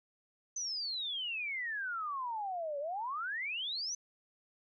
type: exponential two-way sweep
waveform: sine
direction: down then up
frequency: 6200 to 554.4 to 6200 Hz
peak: -35 dBFS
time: 0.56-3.95 s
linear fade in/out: 5 ms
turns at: 2.79 s
effects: none